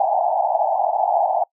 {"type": "band-pass noise", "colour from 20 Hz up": "pink", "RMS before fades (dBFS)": -19, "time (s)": [0, 1.44], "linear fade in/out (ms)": 5, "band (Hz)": [640, 870], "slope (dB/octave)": 96, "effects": ["noise-tail reverb RT60 0.1 s tail -23 dB re dry"]}